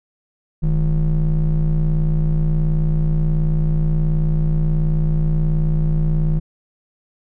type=ring-modulated tone; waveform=triangle; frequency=92.8 Hz; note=F#2; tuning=6 cents sharp; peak=-9 dBFS; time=0.62-6.4 s; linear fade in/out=20 ms; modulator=63.5 Hz; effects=none